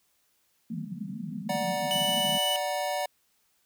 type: band-pass noise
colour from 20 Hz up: white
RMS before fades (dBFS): -36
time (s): 0.7-2.38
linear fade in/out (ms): 5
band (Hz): 150 to 240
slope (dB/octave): 96
type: chord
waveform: square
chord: D augmented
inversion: none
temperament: equal with one note detuned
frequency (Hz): 587.3 / 740 / 947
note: D5 / F#5 / A#5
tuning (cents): 0 / 0 / +27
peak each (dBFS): -32 / -32 / -37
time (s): 1.49-3.06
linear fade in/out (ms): 5
type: tone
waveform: 45% pulse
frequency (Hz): 2960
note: F#7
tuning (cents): 0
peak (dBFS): -26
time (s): 1.91-2.56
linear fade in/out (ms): 0
effects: white hiss -70 dBFS RMS until 3.65 s